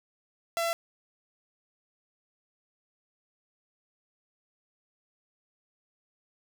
sawtooth tone, 673 Hz, E5, 36 cents sharp, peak -23 dBFS, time 0.57-0.73 s, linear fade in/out 0 ms, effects none

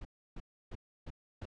brown noise bursts, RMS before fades -43 dBFS, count 5, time 0.01-1.455 s, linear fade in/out 5 ms, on 41 ms, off 310 ms, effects low-pass 5000 Hz 12 dB/octave

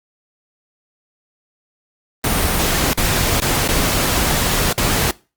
pink noise with dropouts, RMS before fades -17 dBFS, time 2.24-5.11 s, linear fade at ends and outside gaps 2 ms, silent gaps 2.933-2.976 / 3.401-3.419 / 3.678-3.687 / 4.728-4.778 s, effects noise-tail reverb RT60 0.3 s tail -21 dB re dry + Opus 32 kbps

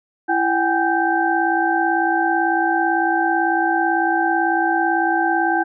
sine tone cluster, 334.2 / 759 / 817 / 1560 Hz, E4 / F#5 / G#5 / G6, +24 / +44 / -29 / -9 cents, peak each -21 dBFS, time 0.28-5.64 s, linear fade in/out 20 ms, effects none

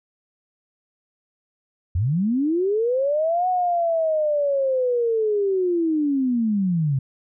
sine linear two-way sweep, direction up then down, 77.78 to 740 to 129.2 Hz, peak -18 dBFS, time 1.95-6.99 s, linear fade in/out 5 ms, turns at 3.48 s, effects none

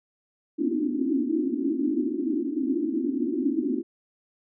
pink band-pass noise, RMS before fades -26 dBFS, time 0.58-3.83 s, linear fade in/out 20 ms, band 240 to 350 Hz, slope 96 dB/octave, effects none

